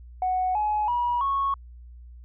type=tone with pitch steps; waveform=sine; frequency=740 / 845.1 / 965.2 / 1102.4 Hz; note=F#5 / G#5 / B5 / C#6; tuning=0 / +30 / -40 / -10 cents; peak=-21 dBFS; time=0.22-1.54 s; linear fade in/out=2 ms; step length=330 ms; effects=tanh soft clip ceiling -17 dBFS + added 60 Hz sine -42 dBFS peak until 2.24 s